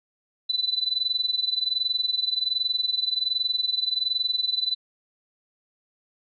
sine tone with amplitude modulation, 3995 Hz, B7, 19 cents sharp, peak -19 dBFS, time 0.49-4.75 s, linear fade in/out 10 ms, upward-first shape sine, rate 21.3 Hz, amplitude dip 85%, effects none

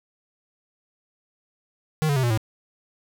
square tone with pitch steps, 155.56 / 142.65 / 130.81 / 119.95 / 110 Hz, D#3 / C#3 / C3 / A#2 / A2, 0 / +50 / 0 / +50 / 0 cents, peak -20 dBFS, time 2.02-2.375 s, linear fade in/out 0 ms, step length 71 ms, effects none

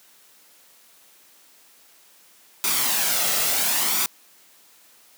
white noise with flanger, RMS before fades -22 dBFS, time 2.64-4.06 s, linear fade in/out 0 ms, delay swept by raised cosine 0.84 to 1.52 ms, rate 0.71 Hz, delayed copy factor +0.5, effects white hiss -54 dBFS RMS until 5.17 s + high-pass 200 Hz 12 dB/octave

